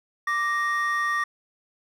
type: tone pair together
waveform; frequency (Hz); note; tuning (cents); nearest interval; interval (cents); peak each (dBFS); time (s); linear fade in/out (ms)
triangle; 1174.7 / 1864.7; D6 / A#6; 0 / 0; minor sixth; 800; -23; 0.27-1.24; 5
effects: tanh soft clip ceiling -13 dBFS